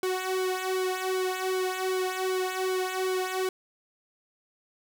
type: tone with flanger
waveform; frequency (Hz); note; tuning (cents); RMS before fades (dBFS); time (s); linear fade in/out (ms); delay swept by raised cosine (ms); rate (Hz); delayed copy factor
sawtooth; 372.8; F#4; +13; -29; 0.03-3.49; 2; 1.1 to 2.5; 2.6; -0.95
effects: none